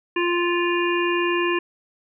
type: harmonic tone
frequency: 348.5 Hz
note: F4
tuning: 4 cents flat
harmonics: 1 / 3 / 5 / 7 / 8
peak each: -21 / -26 / -28 / -29 / -30 dBFS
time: 0.16-1.59 s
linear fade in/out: 5 ms
effects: none